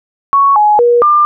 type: tone with pitch steps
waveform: sine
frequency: 1112 / 840 / 479 / 1195 Hz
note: C#6 / G#5 / A#4 / D6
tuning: +5 / +19 / +47 / +30 cents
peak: -5 dBFS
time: 0.33-1.25 s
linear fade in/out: 0 ms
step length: 230 ms
effects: none